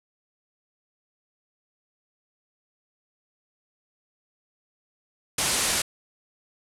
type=low-pass noise; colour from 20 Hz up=white; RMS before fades=-25 dBFS; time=5.38-5.82 s; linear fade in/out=5 ms; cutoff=11000 Hz; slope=48 dB/octave; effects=none